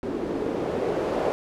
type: noise with low-pass filter sweep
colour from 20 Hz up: blue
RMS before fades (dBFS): -27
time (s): 0.03-1.32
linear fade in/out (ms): 0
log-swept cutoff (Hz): 320 to 530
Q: 2.3
effects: none